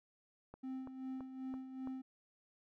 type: click train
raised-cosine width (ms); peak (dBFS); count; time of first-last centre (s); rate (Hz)
1; -37; 5; 0.54-1.873; 3
type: tone with tremolo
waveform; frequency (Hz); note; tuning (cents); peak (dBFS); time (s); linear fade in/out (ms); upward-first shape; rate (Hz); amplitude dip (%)
triangle; 261.6; C4; 0; -38; 0.63-2.02; 10; sine; 2.6; 60
effects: none